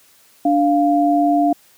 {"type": "tone pair together", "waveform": "sine", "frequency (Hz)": [292.4, 697], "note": ["D4", "F5"], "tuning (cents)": [-7, -4], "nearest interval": "octave + minor third", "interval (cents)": 1503, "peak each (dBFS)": -15, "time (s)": [0.45, 1.53], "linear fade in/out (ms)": 5, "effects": ["white hiss -52 dBFS RMS until 1.77 s", "high-pass 80 Hz 12 dB/octave"]}